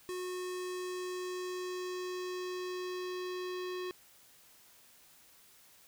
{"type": "tone with low-pass filter sweep", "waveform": "square", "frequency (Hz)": 364.3, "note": "F#4", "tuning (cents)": -27, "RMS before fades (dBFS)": -39, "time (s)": [0.09, 3.91], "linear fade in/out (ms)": 0, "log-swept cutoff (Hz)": [10000, 4100], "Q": 1.4, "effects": ["white hiss -61 dBFS RMS until 5.87 s"]}